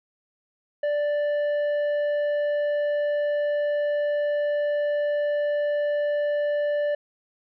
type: tone with tanh clipping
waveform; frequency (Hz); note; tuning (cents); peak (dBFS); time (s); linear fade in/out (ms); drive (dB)
triangle; 587; D5; -1; -23; 0.83-6.95; 5; 11
effects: none